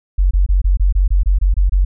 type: tone bursts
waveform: sine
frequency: 46.25 Hz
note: F#1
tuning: in tune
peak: -9 dBFS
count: 11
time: 0.18-1.85 s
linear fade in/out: 10 ms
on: 130 ms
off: 24 ms
effects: none